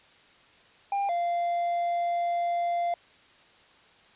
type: tone pair in turn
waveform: triangle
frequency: 799 / 693 Hz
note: G5 / F5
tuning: +33 / -14 cents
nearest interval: major second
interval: 247 cents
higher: first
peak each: -23 dBFS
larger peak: neither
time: 0.92-1.09 / 1.09-2.94 s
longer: second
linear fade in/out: 2 ms
effects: white hiss -57 dBFS RMS until 4.15 s + resampled to 8000 Hz